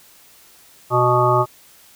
harmonic tone, 123.47 Hz, B2, in tune, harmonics 1 / 3 / 5 / 7 / 9 / 10, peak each -20 / -20 / -20 / -20 / -20 / -20 dBFS, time 0.9-1.46 s, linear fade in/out 50 ms, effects white hiss -49 dBFS RMS until 1.95 s

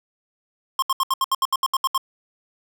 square tone bursts, 1068 Hz, C6, 35 cents sharp, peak -18 dBFS, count 12, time 0.79-1.978 s, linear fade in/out 2 ms, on 33 ms, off 72 ms, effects none

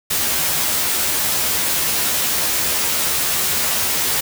white noise with comb filter, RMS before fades -19 dBFS, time 0.1-4.21 s, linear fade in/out 10 ms, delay 13 ms, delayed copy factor +0.95, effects none

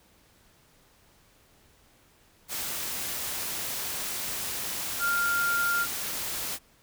sine tone in noise, 1396.9 Hz, F6, in tune, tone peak -24 dBFS, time 4.99-5.87 s, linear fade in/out 50 ms, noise white, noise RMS -33 dBFS, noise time 2.48-6.59 s, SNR +6 dB, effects pink hiss -61 dBFS RMS until 6.82 s

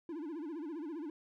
triangle tone with vibrato, 314.6 Hz, D#4, 19 cents sharp, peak -37 dBFS, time 0.09-1.1 s, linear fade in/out 2 ms, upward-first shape sine, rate 15 Hz, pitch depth 170 cents each way, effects none

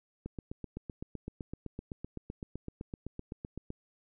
click train, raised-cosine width 3 ms, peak -26 dBFS, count 28, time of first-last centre 0.26-3.704 s, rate 7.84 Hz, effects none

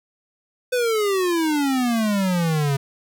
square exponential sweep, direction down, 508 to 135.5 Hz, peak -19 dBFS, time 0.72-2.77 s, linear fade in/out 10 ms, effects none

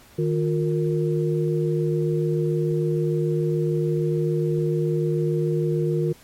sine tone cluster, 154.6 / 355.5 / 462.3 Hz, D#3 / F4 / A#4, -11 / +31 / -14 cents, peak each -22 / -24 / -27 dBFS, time 0.18-6.13 s, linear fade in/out 10 ms, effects pink hiss -51 dBFS RMS until 6.23 s + MP3 64 kbps

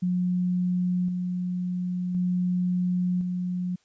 sine tone with tremolo, 180 Hz, F#3, 47 cents flat, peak -22 dBFS, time 0.02-3.76 s, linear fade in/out 10 ms, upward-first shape square, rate 0.47 Hz, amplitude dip 35%, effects white hiss -66 dBFS RMS until 3.84 s + resampled to 16000 Hz

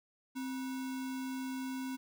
sine tone with sample-and-hold, 261.6 Hz, C4, in tune, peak -36 dBFS, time 0.35-1.97 s, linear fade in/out 20 ms, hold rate 1225 Hz, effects none

